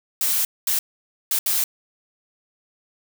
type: noise bursts at uneven times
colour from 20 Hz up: blue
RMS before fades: -21 dBFS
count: 4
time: 0.21-0.45 / 0.67-0.79 / 1.31-1.39 / 1.46-1.64 s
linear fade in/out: 2 ms
effects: none